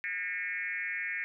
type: tone with frequency modulation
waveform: sine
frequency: 2000 Hz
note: B6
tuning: 21 cents sharp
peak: -32 dBFS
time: 0.04-1.24 s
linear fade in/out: 0 ms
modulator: 187 Hz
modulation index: 1.8
effects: none